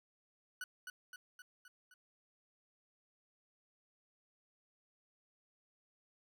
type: tone with echo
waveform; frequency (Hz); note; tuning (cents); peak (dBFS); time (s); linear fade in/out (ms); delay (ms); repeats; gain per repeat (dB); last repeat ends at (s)
40% pulse; 1480; F#6; 0; -40; 0.61-0.64; 2; 260; 5; -4; 1.94
effects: none